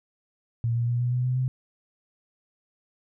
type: tone with pitch steps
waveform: sine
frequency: 116.54 / 118.51 / 120.51 / 122.55 / 124.62 / 126.72 / 128.86 Hz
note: A#2 / A#2 / B2 / B2 / B2 / B2 / C3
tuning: 0 / +29 / -42 / -13 / +16 / +45 / -26 cents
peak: -22 dBFS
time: 0.64-1.48 s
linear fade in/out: 0 ms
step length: 120 ms
effects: none